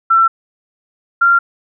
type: tone pair in turn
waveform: sine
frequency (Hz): 1344 / 1384.2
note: E6 / F6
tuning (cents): +33 / -16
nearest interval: minor second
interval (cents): 51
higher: second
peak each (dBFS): -7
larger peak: neither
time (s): 0.1-0.28 / 1.21-1.39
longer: neither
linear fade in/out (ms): 10
effects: none